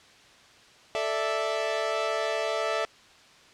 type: chord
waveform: sawtooth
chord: A suspended fourth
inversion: none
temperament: equal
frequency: 440 / 587.3 / 659.3 Hz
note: A4 / D5 / E5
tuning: 0 / 0 / 0 cents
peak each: -28 / -28 / -25 dBFS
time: 0.95-2.85 s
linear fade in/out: 0 ms
effects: white hiss -54 dBFS RMS until 3.53 s + low-pass 5000 Hz 12 dB/octave